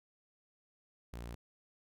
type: tone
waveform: sawtooth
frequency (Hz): 58.8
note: A#1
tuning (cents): +16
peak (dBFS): -39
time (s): 1.13-1.35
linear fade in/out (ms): 5
effects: none